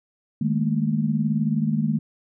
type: tone cluster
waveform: sine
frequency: 155.1 / 208.8 / 227.6 Hz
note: D#3 / G#3 / A#3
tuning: -5 / +10 / -41 cents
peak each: -24 dBFS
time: 0.41-1.99 s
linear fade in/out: 5 ms
effects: none